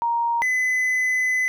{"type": "tone pair in turn", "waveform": ["sine", "triangle"], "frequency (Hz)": [936, 2016], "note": ["A#5", "B6"], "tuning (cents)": [7, 35], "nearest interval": "octave + minor second", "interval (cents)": 1328, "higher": "second", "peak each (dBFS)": [-19, -17], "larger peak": "second", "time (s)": [[0.02, 0.42], [0.42, 1.48]], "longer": "second", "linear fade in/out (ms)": 0, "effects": []}